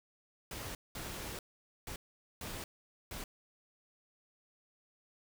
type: noise bursts at uneven times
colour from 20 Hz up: pink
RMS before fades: -43 dBFS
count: 5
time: 0.51-0.75 / 0.95-1.39 / 1.87-1.96 / 2.41-2.64 / 3.11-3.24 s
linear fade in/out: 2 ms
effects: none